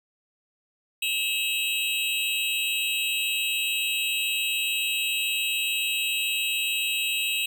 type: tone cluster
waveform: square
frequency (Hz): 2599 / 2837 / 3185 / 3840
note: E7 / F7 / G7 / B7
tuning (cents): -25 / +27 / +27 / -49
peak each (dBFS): -28 / -30 / -37 / -33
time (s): 1.02-7.46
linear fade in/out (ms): 5
effects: none